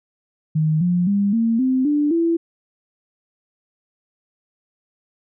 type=tone with pitch steps; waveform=sine; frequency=155.9 / 177.03 / 201 / 228.3 / 259.2 / 294.3 / 334.2 Hz; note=D#3 / F3 / G3 / A#3 / C4 / D4 / E4; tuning=+4 / +24 / +44 / -36 / -16 / +4 / +24 cents; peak=-15 dBFS; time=0.55-2.37 s; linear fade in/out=10 ms; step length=260 ms; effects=none